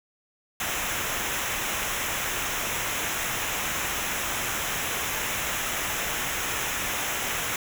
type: noise with comb filter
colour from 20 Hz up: pink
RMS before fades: -29 dBFS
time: 0.6-7.56 s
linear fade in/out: 2 ms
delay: 0.22 ms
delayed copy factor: -0.7
effects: none